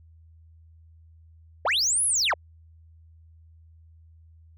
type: linear two-way sweep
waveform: sine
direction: up then down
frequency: 426.9 to 11090 to 426.9 Hz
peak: -18 dBFS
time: 1.65-2.34 s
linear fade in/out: 5 ms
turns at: 2.05 s
effects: tanh soft clip ceiling -20 dBFS + added 81 Hz sine -50 dBFS peak until 4.57 s